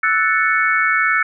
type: chord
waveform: sine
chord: F# minor seventh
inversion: third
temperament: equal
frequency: 1318.5 / 1480 / 1760 / 2217 Hz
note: E6 / F#6 / A6 / C#7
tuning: 0 / 0 / 0 / 0 cents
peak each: -19 dBFS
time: 0.03-1.23 s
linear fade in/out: 5 ms
effects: none